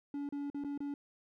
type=tone with dropouts; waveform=triangle; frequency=285.1 Hz; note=C#4; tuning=49 cents sharp; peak=-34 dBFS; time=0.14-0.94 s; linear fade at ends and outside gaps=2 ms; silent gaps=0.29-0.324 / 0.501-0.545 / 0.639-0.646 / 0.777-0.804 s; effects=none